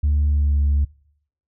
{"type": "tone with pitch glide", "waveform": "sine", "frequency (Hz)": [73.42, 71.58], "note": ["D2", "D2"], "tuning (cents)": [0, -44], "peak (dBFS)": -13, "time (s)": [0.03, 0.85], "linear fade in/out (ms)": 10, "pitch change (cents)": -44, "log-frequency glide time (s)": [0.28, 0.6], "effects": ["noise-tail reverb RT60 0.7 s tail -25 dB re dry", "tanh soft clip ceiling -13 dBFS"]}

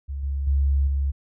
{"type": "tone with level steps", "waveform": "sine", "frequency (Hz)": 69.3, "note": "C#2", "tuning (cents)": 0, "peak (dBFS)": [-27, -23, -17, -20], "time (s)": [0.08, 1.12], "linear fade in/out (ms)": 20, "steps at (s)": [0.23, 0.47, 0.87], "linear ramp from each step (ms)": 5, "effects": []}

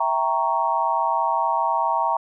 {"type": "chord", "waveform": "sine", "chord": "E diminished seventh", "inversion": "none", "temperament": "equal", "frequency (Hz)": [659.3, 784, 932.3, 1108.7], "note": ["E5", "G5", "Bb5", "Db6"], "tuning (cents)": [0, 0, 0, 0], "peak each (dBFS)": [-27, -26, -21, -26], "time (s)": [0, 2.17], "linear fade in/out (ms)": 5, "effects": []}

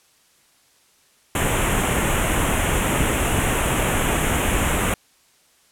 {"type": "band-stop noise", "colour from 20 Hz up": "pink", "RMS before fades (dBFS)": -20, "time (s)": [1.35, 4.94], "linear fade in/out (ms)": 2, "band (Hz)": [3200, 6900], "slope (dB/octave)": 48, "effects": ["white hiss -58 dBFS RMS until 5.71 s", "low-pass 11000 Hz 12 dB/octave"]}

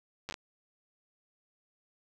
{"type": "slowing click train", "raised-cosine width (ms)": 0.2, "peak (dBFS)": -21, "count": 5, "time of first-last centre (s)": [0.29, 0.342], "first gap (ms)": 9, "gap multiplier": 1.25, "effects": []}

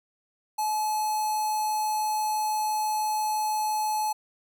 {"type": "tone with notch filter", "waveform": "square", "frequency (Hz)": 857, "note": "A5", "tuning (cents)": -46, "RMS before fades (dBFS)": -27, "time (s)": [0.58, 4.13], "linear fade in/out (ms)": 10, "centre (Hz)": 2200, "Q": 0.7, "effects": []}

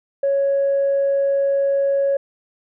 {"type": "tone", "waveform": "sine", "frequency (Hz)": 554.4, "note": "C#5", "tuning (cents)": 0, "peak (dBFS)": -14, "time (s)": [0.23, 2.17], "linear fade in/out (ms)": 5, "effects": ["tanh soft clip ceiling -12 dBFS"]}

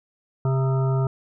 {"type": "harmonic tone with a mistuned harmonic", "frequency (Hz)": 132.7, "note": "C3", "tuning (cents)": 25, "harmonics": [1, 3, 5, 7, 9, 10], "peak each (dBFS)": [-19, -29, -33, -36, -38, -39], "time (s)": [0.45, 1.07], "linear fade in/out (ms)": 2, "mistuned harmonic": 9, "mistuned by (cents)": 64, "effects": []}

